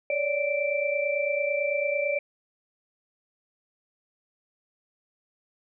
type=tone cluster; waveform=sine; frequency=562 / 591 / 2342 Hz; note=C#5 / D5 / D7; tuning=+24 / +11 / -5 cents; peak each=-28 / -28 / -29 dBFS; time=0.1-2.19 s; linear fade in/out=2 ms; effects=none